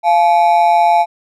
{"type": "ring-modulated tone", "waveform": "triangle", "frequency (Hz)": 775, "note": "G5", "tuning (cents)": -20, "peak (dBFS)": -3, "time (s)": [0.03, 1.06], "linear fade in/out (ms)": 50, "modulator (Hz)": 82.9, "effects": []}